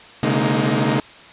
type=tone cluster; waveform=sawtooth; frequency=130.6 / 144.3 / 211.5 / 233.3 / 311.8 Hz; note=C3 / D3 / G#3 / A#3 / D#4; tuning=-3 / -30 / +32 / +2 / +4 cents; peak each=-19 dBFS; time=0.23-1 s; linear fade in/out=2 ms; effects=white hiss -42 dBFS RMS until 1.32 s + resampled to 8000 Hz